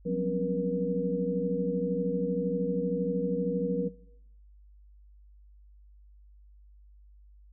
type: tone cluster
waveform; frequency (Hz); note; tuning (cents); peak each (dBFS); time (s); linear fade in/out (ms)
sine; 178.4 / 191.2 / 254.8 / 276.7 / 478.3; F3 / G3 / C4 / C#4 / A#4; +37 / -43 / -46 / -3 / +44; -31 / -35 / -37 / -37 / -31; 0.05-3.89; 20
effects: noise-tail reverb RT60 0.7 s tail -18 dB re dry + added 50 Hz sine -52 dBFS peak until 7.52 s